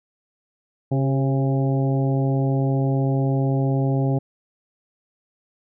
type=harmonic tone with a mistuned harmonic; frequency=135.6 Hz; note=C#3; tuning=38 cents flat; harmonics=1 / 2 / 3 / 4 / 5 / 6; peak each=-19 / -25 / -29 / -31 / -33 / -35 dBFS; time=0.91-4.19 s; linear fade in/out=10 ms; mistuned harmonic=3; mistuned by=-38 cents; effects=none